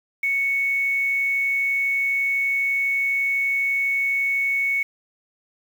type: tone with quantisation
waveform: sine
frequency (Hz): 2217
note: C#7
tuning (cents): 0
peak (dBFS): -19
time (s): 0.23-4.83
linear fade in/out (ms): 5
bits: 7
effects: none